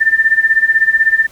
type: tone with tremolo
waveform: sine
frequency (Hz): 1787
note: A6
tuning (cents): +26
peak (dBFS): -5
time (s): 0-1.27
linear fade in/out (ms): 20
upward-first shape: sine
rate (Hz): 16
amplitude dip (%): 85
effects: pink hiss -44 dBFS RMS until 1.31 s